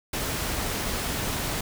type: noise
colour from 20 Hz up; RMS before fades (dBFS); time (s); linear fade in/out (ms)
pink; -29; 0.13-1.61; 5
effects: none